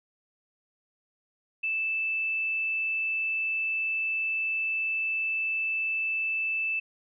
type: tone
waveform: sine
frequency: 2637 Hz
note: E7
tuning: in tune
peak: -26 dBFS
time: 1.63-6.8 s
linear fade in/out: 10 ms
effects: none